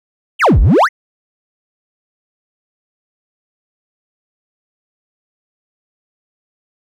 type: exponential two-way sweep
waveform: triangle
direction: down then up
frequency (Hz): 3352 to 42.01 to 2211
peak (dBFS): -4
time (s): 0.39-0.89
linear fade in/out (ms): 50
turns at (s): 0.6
effects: none